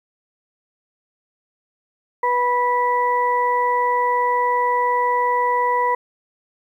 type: harmonic tone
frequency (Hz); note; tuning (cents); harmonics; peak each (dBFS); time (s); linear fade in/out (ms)
490.7; B4; -11; 1 / 2 / 4; -23 / -17 / -27; 2.23-5.95; 5
effects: 9-bit